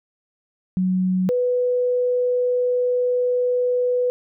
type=tone pair in turn; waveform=sine; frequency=185 / 495.1 Hz; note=F#3 / B4; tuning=0 / +4 cents; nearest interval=octave + perfect fourth; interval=1704 cents; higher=second; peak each=-17 dBFS; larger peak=neither; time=0.77-1.29 / 1.29-4.1 s; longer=second; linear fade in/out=0 ms; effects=none